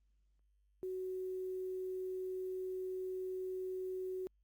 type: tone with quantisation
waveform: sine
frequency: 372.5 Hz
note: F#4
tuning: 12 cents sharp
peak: -38 dBFS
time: 0.83-4.27 s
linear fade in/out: 0 ms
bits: 11
effects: added 50 Hz sine -70 dBFS peak until 4.43 s + Opus 32 kbps